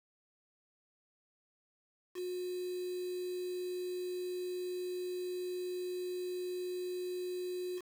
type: tone with quantisation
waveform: sine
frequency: 361.9 Hz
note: F#4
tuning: 38 cents flat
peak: -36 dBFS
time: 2.14-7.82 s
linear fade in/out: 50 ms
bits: 8
effects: none